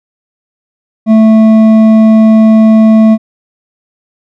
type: tone with hard clipping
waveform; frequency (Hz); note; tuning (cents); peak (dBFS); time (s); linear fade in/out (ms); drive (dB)
sine; 220; A3; 0; -3; 1.06-3.18; 50; 7
effects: none